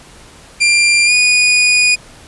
sawtooth tone with pitch glide, 2382 to 2463 Hz, D7 to D#7, +24 to -18 cents, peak -5 dBFS, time 0.6-1.96 s, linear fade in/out 20 ms, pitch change +58 cents, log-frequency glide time 1.05-1.13 s, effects pink hiss -40 dBFS RMS until 2.27 s + resampled to 24000 Hz

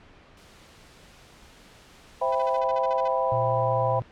violet noise, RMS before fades -37 dBFS, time 0.37-2.59 s, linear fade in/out 2 ms
sine chord, C major seventh, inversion none, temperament equal with one note detuned, 523.3 / 659.3 / 789.9 / 987.8 Hz, C5 / E5 / G5 / B5, 0 / 0 / +13 / 0 cents, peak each -26 / -28 / -29 / -27 dBFS, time 2.21-4 s, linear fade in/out 10 ms
5% pulse tone bursts, 505 Hz, B4, 39 cents sharp, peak -25 dBFS, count 11, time 2.32-3.08 s, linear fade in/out 5 ms, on 30 ms, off 43 ms
triangle tone, 118.8 Hz, A#2, 33 cents sharp, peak -26 dBFS, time 3.32-4.02 s, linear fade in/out 0 ms
effects pink hiss -52 dBFS RMS until 4.11 s + low-pass 3000 Hz 12 dB/octave

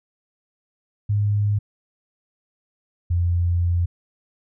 sine tone pair in turn, 103.3 / 86.86 Hz, G#2 / F2, -9 / -9 cents, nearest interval minor third, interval 300 cents, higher first, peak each -17 dBFS, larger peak neither, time 1.09-1.59 / 3.1-3.86 s, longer second, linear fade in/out 10 ms, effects none

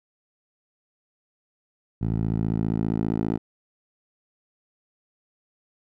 10% pulse tone with band-pass filter sweep, 55 Hz, A1, in tune, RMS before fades -25 dBFS, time 2.01-3.38 s, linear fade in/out 10 ms, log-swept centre 120 to 300 Hz, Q 0.98, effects none

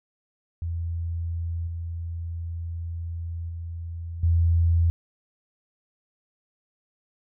sine tone with level steps, 84.1 Hz, E2, 35 cents sharp, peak -26 / -29 / -31 / -17 dBFS, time 0.62-4.9 s, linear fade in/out 0 ms, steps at 1.67 / 3.49 / 4.23 s, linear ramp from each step 5 ms, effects none

